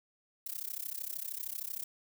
violet noise with amplitude modulation, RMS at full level -36 dBFS, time 0.46-1.84 s, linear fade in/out 5 ms, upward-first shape sine, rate 33 Hz, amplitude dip 95%, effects none

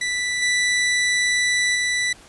sawtooth tone with level steps, 1975.5 Hz, B6, in tune, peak -18 / -14 / -16 dBFS, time 0.01-2.13 s, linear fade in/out 5 ms, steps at 0.42 / 1.75 s, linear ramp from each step 5 ms, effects pink hiss -47 dBFS RMS until 2.28 s + resampled to 24000 Hz

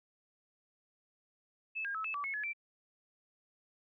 sine tone with pitch steps, 2613 / 1617 / 1298 / 2616 / 1152 / 2187 / 1702 / 2342 Hz, E7 / G#6 / E6 / E7 / D6 / C#7 / G#6 / D7, -16 / -47 / -27 / -14 / -34 / -24 / +42 / -5 cents, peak -35 dBFS, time 1.75-2.534 s, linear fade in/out 20 ms, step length 98 ms, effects none

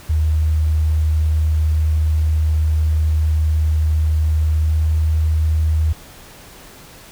sine tone with pitch glide, 77.78 to 78.5 Hz, D#2 to D#2, 0 to +16 cents, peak -13 dBFS, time 0.09-5.93 s, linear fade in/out 10 ms, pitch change +16 cents, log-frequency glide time 4.53-4.9 s, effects pink hiss -41 dBFS RMS until 7.11 s

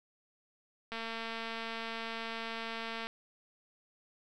click train, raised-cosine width 0.3 ms, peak -24 dBFS, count 489, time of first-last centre 0.92-3.07 s, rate 227 Hz, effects none

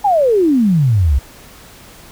sine exponential sweep, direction down, 856 to 62 Hz, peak -9 dBFS, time 0.04-1.19 s, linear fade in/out 10 ms, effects pink hiss -40 dBFS RMS until 2.11 s

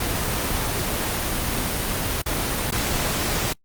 pink noise with dropouts, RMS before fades -24 dBFS, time 0-3.53 s, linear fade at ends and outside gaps 5 ms, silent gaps 2.22-2.26 / 2.709-2.721 s, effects noise-tail reverb RT60 0.1 s tail -26 dB re dry + Opus 24 kbps

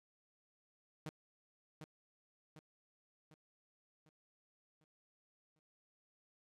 sawtooth tone with echo, 155.56 Hz, D#3, in tune, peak -38 dBFS, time 1.06-1.09 s, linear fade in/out 0 ms, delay 750 ms, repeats 6, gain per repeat -6 dB, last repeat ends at 5.59 s, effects low-pass 11000 Hz 12 dB/octave

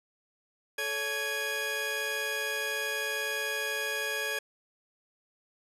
35% pulse tone cluster, 435.7 / 565 / 1662 / 2467 Hz, A4 / C#5 / G#6 / D#7, -17 / +33 / +1 / -15 cents, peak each -37 / -38 / -31 / -35 dBFS, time 0.78-4.39 s, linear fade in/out 5 ms, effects resampled to 32000 Hz

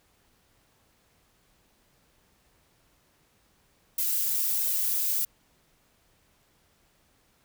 violet noise with flanger, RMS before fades -27 dBFS, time 3.98-5.25 s, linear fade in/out 5 ms, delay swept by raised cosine 1.9 to 3 ms, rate 1.5 Hz, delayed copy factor +0.95, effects pink hiss -66 dBFS RMS until 7.44 s

